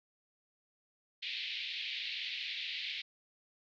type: band-pass noise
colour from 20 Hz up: white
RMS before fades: -40 dBFS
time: 1.22-3.02 s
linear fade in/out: 10 ms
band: 2100 to 4100 Hz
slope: 48 dB/octave
effects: none